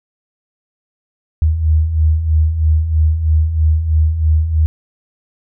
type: beating tone pair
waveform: sine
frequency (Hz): 76.2 / 79.3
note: D#2 / D#2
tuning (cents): -36 / +33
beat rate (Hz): 3.1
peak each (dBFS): -18 / -11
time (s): 1.42-4.66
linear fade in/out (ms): 0
effects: none